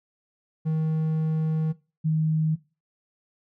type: tone pair in turn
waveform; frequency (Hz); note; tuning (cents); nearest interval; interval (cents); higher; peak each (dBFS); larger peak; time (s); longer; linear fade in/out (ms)
triangle / sine; 157.9 / 157.2; D#3 / D#3; +26 / +18; unison; 8; first; -20; neither; 0.65-1.73 / 2.04-2.56; first; 20
effects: noise-tail reverb RT60 0.3 s tail -19 dB re dry